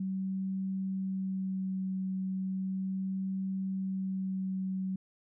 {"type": "tone with vibrato", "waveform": "sine", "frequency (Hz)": 190, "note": "F#3", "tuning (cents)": 46, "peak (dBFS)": -31, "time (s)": [0, 4.96], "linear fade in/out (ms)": 5, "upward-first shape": "sine", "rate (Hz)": 0.36, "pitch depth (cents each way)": 10, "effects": []}